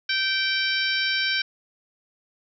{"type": "harmonic tone", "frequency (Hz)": 776, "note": "G5", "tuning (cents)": -18, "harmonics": [2, 3, 4, 5, 6, 7], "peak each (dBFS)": [-26, -28, -29, -30, -31, -31], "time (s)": [0.09, 1.42], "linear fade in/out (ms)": 5, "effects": []}